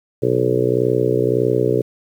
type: harmonic tone with a mistuned harmonic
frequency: 61.74 Hz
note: B1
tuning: in tune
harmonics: 2 / 3 / 4 / 5 / 6 / 7 / 8 / 9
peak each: -22 / -29 / -29 / -24 / -21 / -18 / -24 / -27 dBFS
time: 0.22-1.82 s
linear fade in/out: 10 ms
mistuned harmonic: 2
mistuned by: +21 cents
effects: 8-bit